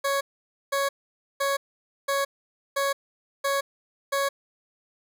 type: tone bursts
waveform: 20% pulse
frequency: 555 Hz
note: C#5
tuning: 2 cents sharp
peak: -18 dBFS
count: 7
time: 0.04-4.29 s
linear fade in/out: 10 ms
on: 170 ms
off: 510 ms
effects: none